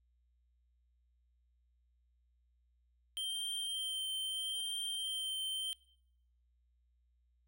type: tone with vibrato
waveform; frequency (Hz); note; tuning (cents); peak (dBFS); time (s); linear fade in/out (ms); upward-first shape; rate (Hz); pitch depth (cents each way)
square; 3136; G7; 0; -37; 3.17-5.73; 0; sine; 0.77; 15
effects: noise-tail reverb RT60 0.8 s tail -25 dB re dry + added 60 Hz sine -70 dBFS peak until 7.47 s